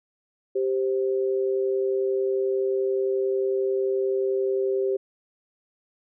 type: tone pair together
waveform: sine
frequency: 392 / 523.3 Hz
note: G4 / C5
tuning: 0 / 0 cents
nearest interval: perfect fourth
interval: 500 cents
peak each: -22 / -29 dBFS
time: 0.55-4.97 s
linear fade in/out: 10 ms
effects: none